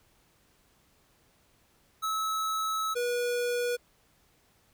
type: tone pair in turn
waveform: square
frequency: 1297 / 484.8 Hz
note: E6 / B4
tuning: -28 / -32 cents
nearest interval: octave + perfect fourth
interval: 1704 cents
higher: first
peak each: -29 / -28 dBFS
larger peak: second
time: 2.02-2.95 / 2.95-3.77 s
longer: first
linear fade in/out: 20 ms
effects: pink hiss -66 dBFS RMS until 4.73 s